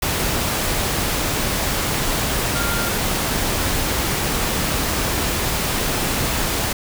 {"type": "tone in noise", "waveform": "sine", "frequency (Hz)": 1396.9, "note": "F6", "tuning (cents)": 0, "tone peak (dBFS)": -26, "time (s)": [2.55, 2.89], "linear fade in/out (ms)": 5, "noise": "pink", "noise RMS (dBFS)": -21, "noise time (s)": [0.02, 6.73], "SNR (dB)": -8, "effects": []}